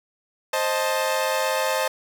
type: chord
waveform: sawtooth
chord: A diminished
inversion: first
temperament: equal with one note detuned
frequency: 526.3 / 622.3 / 880 Hz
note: C5 / Eb5 / A5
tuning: +10 / 0 / 0 cents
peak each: -21 / -22 / -23 dBFS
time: 0.53-1.88 s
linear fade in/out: 5 ms
effects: none